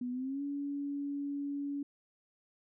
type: tone with pitch glide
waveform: sine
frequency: 247 to 283.7 Hz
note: B3 to C#4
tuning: 0 to +40 cents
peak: -34 dBFS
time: 0.01-1.83 s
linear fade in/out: 5 ms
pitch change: +240 cents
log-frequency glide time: 0.11-0.42 s
effects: none